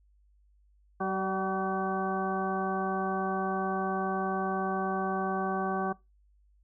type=harmonic tone with a mistuned harmonic; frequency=190.3 Hz; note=F#3; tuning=49 cents sharp; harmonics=1 / 2 / 3 / 4 / 5 / 6 / 8; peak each=-34 / -34 / -40 / -33 / -46 / -35 / -40 dBFS; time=1-5.93 s; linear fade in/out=10 ms; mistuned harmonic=3; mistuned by=+45 cents; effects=noise-tail reverb RT60 0.2 s tail -20 dB re dry + added 50 Hz sine -61 dBFS peak until 6.63 s